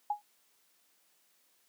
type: tone with exponential decay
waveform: sine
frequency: 830.6 Hz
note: G#5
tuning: in tune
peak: -25 dBFS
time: 0.1-0.22 s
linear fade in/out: 5 ms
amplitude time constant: 24 ms
effects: white hiss -70 dBFS RMS until 1.68 s + high-pass 200 Hz 12 dB/octave